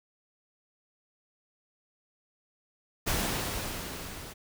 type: noise with level ramp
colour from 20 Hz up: pink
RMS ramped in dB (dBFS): -28 to -44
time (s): 3.06-4.34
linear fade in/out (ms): 20
effects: none